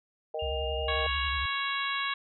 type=chord; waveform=sine; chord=Eb major; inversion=second; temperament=equal; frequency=466.2 / 622.3 / 784 Hz; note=Bb4 / Eb5 / G5; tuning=0 / 0 / 0 cents; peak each=-35 / -34 / -39 dBFS; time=0.34-1.07 s; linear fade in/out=5 ms
type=tone with pitch glide; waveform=sine; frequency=2814 to 2830 Hz; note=F7 to F7; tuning=+12 to +22 cents; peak=-37 dBFS; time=0.39-1.29 s; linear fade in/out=5 ms; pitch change=+10 cents; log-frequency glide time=0.64-0.79 s
type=tone with vibrato; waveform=sine; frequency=69 Hz; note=C#2; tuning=7 cents flat; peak=-33 dBFS; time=0.42-1.46 s; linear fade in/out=5 ms; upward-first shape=square; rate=11 Hz; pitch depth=130 cents each way
type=harmonic tone; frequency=554.4 Hz; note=C#5; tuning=in tune; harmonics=2 / 3 / 4 / 5 / 6 / 7; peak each=-33 / -35 / -36 / -37 / -38 / -38 dBFS; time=0.88-2.14 s; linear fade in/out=5 ms
effects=none